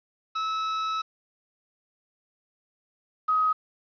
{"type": "tone pair in turn", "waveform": ["45% pulse", "sine"], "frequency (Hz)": [1300, 1262.3], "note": ["E6", "D#6"], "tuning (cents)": [-24, 25], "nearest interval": "minor second", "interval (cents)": 51, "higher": "first", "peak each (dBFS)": [-26, -20], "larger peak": "second", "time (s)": [[0.35, 1.02], [3.28, 3.53]], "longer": "first", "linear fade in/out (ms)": 10, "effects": ["resampled to 11025 Hz", "9-bit"]}